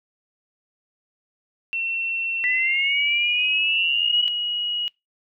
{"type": "tone with pitch glide", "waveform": "sine", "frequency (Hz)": [2707, 2901], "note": ["E7", "F#7"], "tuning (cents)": [45, -35], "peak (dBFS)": -23, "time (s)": [1.73, 4.88], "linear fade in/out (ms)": 0, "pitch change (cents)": 120, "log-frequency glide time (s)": [2.61, 2.98]}
{"type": "linear sweep", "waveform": "sine", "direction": "up", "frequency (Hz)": [1970, 2960], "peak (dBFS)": -20, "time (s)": [2.44, 4.28], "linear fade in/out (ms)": 0}
{"effects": ["noise-tail reverb RT60 0.2 s tail -24 dB re dry"]}